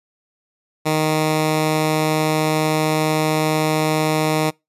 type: tone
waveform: 10% pulse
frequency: 155.56 Hz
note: D#3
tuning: in tune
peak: -8 dBFS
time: 0.85-4.51 s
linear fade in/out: 20 ms
effects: noise-tail reverb RT60 0.2 s tail -25 dB re dry + resampled to 32000 Hz